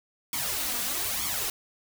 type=noise with flanger; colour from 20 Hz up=white; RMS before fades=-30 dBFS; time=0.33-1.5 s; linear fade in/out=2 ms; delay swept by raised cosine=0.9 to 4.2 ms; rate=1.1 Hz; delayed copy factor=+0.75; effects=none